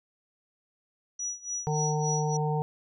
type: tone with tremolo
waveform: sine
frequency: 5850 Hz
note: F#8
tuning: 21 cents flat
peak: -29 dBFS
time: 1.19-2.37 s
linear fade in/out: 5 ms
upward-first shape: sine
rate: 3.5 Hz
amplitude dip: 90%
type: harmonic tone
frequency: 151.7 Hz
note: D#3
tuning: 44 cents flat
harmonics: 1 / 3 / 5 / 6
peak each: -27 / -32 / -34 / -35 dBFS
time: 1.67-2.62 s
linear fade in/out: 0 ms
effects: none